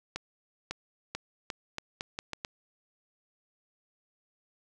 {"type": "accelerating click train", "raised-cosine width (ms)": 0.2, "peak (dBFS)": -17, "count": 9, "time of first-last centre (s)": [0.16, 2.449], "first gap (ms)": 550, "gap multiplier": 0.8, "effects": []}